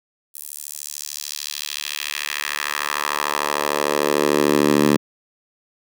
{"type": "tone with high-pass filter sweep", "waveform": "10% pulse", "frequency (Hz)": 73.42, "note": "D2", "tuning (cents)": 0, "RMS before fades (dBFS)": -22, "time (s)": [0.34, 4.97], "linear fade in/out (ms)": 10, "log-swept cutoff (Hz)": [11000, 220], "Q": 1.4, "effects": []}